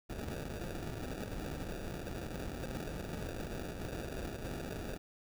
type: noise with sample-and-hold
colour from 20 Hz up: pink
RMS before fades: -41 dBFS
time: 0.09-4.98 s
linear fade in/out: 20 ms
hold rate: 1050 Hz
effects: none